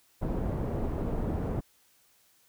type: low-pass noise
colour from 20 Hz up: pink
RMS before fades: -31 dBFS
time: 0.21-1.61 s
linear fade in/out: 20 ms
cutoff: 570 Hz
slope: 12 dB/octave
effects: white hiss -65 dBFS RMS until 2.48 s